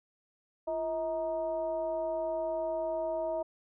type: tone with frequency modulation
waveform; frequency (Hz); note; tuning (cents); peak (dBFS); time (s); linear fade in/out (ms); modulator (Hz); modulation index
sine; 640; D#5; +49; -30; 0.67-3.43; 10; 297; 0.63
effects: none